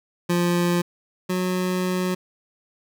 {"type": "tone pair in turn", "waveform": "25% pulse", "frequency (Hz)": [174.61, 182.93], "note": ["F3", "F#3"], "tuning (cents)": [0, -19], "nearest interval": "minor second", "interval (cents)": 81, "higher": "second", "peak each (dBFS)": [-15, -18], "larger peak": "first", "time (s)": [[0.29, 0.82], [1.29, 2.15]], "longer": "second", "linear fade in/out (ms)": 10, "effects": []}